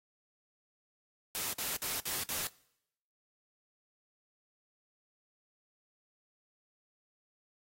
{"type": "noise bursts", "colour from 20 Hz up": "white", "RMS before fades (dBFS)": -36, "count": 5, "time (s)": [1.35, 2.47], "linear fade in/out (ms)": 0, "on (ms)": 180, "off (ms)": 55, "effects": ["noise-tail reverb RT60 0.8 s tail -23 dB re dry", "AAC 48 kbps"]}